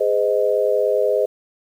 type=chord; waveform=sine; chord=Ab major; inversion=none; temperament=equal with one note detuned; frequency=415.3 / 511.9 / 622.3 Hz; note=Ab4 / C5 / Eb5; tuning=0 / -38 / 0 cents; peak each=-20 / -19 / -20 dBFS; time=0-1.26 s; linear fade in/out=10 ms; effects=8-bit